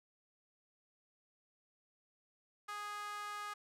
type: tone with high-pass filter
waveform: sawtooth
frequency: 414.4 Hz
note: G#4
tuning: 4 cents flat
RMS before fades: -44 dBFS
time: 2.68-3.54 s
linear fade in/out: 10 ms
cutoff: 1200 Hz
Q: 3.4
effects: low-pass 12000 Hz 12 dB/octave